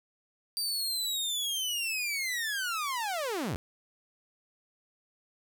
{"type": "linear sweep", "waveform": "sawtooth", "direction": "down", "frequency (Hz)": [4699, 66.6], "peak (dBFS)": -27, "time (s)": [0.57, 3.56], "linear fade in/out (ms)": 0, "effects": []}